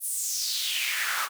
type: noise with high-pass filter sweep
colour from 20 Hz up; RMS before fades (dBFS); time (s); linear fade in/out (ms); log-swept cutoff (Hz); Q
pink; -29; 0-1.29; 50; 11000 to 1100; 3.7
effects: none